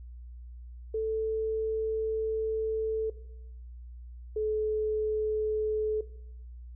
sine tone pair in turn, 440 / 430.4 Hz, A4 / A4, 0 / -38 cents, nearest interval unison, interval 38 cents, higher first, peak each -27 dBFS, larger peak neither, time 0.94-3.1 / 4.36-6.01 s, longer first, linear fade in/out 5 ms, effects noise-tail reverb RT60 0.8 s tail -17 dB re dry + added 60 Hz sine -42 dBFS peak until 6.75 s

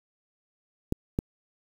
clicks, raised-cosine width 3 ms, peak -12 dBFS, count 2, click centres 0.924 / 1.189 s, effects 7-bit

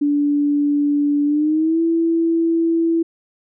sine tone with pitch glide, 290 to 331.2 Hz, D4 to E4, -22 to +8 cents, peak -14 dBFS, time 0.01-3.03 s, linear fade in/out 10 ms, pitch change +230 cents, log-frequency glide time 1.25-1.81 s, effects none

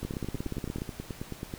two click trains, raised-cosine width 3 ms, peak -20 / -22 dBFS, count 14 / 15, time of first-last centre 0.05-0.819 / 0.03-1.539 s, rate 16.9 / 9.28 Hz, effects pink hiss -48 dBFS RMS until 1.58 s

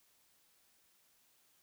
silence, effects white hiss -71 dBFS RMS until 1.62 s

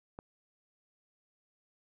click, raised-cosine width 1 ms, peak -29 dBFS, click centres 0.189 s, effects none

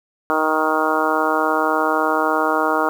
harmonic tone, 156.6 Hz, D#3, 11 cents sharp, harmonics 2 / 3 / 4 / 5 / 6 / 7 / 8 / 9, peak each -24 / -24 / -24 / -24 / -24 / -24 / -24 / -24 dBFS, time 0.3-2.89 s, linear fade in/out 0 ms, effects 7-bit

